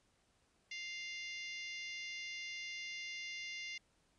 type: harmonic tone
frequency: 698.5 Hz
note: F5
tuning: in tune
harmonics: 3 / 4 / 5 / 6 / 7 / 8 / 9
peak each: -45 / -49 / -54 / -57 / -54 / -57 / -58 dBFS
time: 0.71-3.78 s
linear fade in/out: 5 ms
effects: pink hiss -75 dBFS RMS until 4.18 s + resampled to 22050 Hz